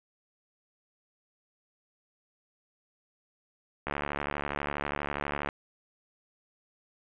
click train, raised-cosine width 0.5 ms, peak -16 dBFS, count 118, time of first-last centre 3.87-5.488 s, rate 72.3 Hz, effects resampled to 8000 Hz + 7-bit

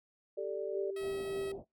sine chord, G suspended second, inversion none, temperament just, 392 / 441 / 588 Hz, G4 / A4 / D5, 0 / +4 / +2 cents, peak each -39 dBFS, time 0.37-0.91 s, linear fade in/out 10 ms
sine tone with tremolo, 392 Hz, G4, in tune, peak -33 dBFS, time 0.71-1.59 s, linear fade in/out 50 ms, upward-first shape triangle, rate 3.3 Hz, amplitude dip 40%
10% pulse tone, 643 Hz, E5, 43 cents flat, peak -38 dBFS, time 0.96-1.52 s, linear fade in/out 5 ms
white low-pass noise, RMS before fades -49 dBFS, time 0.99-1.65 s, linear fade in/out 50 ms, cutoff 730 Hz, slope 48 dB/octave
effects noise-tail reverb RT60 0.2 s tail -24 dB re dry

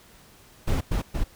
brown noise bursts at uneven times, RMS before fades -23 dBFS, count 3, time 0.67-0.81 / 0.91-1.02 / 1.14-1.24 s, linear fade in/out 10 ms, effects pink hiss -53 dBFS RMS until 1.35 s

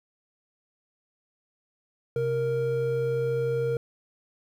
triangle tone pair together, 130.81 / 466.2 Hz, C3 / A#4, 0 / 0 cents, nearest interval octave + minor seventh, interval 2200 cents, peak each -28 / -23 dBFS, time 2.16-3.77 s, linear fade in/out 2 ms, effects 10-bit

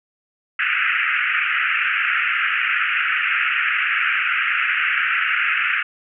pink band-pass noise, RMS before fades -20 dBFS, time 0.59-5.83 s, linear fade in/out 5 ms, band 1300 to 2800 Hz, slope 96 dB/octave, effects none

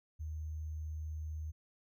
sine tone with sample-and-hold, 77.78 Hz, D#2, in tune, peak -38 dBFS, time 0.19-1.52 s, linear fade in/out 20 ms, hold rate 6300 Hz, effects none

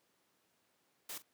white noise with echo, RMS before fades -44 dBFS, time 1.09-1.18 s, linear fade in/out 5 ms, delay 43 ms, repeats 1, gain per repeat -15 dB, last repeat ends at 1.223 s, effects pink hiss -75 dBFS RMS until 1.33 s + high-pass 200 Hz 12 dB/octave

